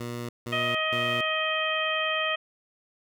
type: tone bursts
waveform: 15% pulse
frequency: 119.7 Hz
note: A#2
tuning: 46 cents sharp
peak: -26 dBFS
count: 3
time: 0-1.21 s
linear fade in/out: 5 ms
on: 290 ms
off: 170 ms
type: harmonic tone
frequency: 629 Hz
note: D#5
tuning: 19 cents sharp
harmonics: 1 / 2 / 3 / 4 / 5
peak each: -31 / -31 / -31 / -31 / -31 dBFS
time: 0.52-2.36 s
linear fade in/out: 10 ms
effects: none